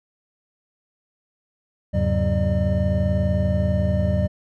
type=tone cluster; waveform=triangle; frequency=81.2 / 101.5 / 136.8 / 188.2 / 603 Hz; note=E2 / G#2 / C#3 / F#3 / D5; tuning=-26 / -39 / -23 / +30 / +46 cents; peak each=-20 / -22 / -27 / -22 / -24 dBFS; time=1.93-4.28 s; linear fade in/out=20 ms; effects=none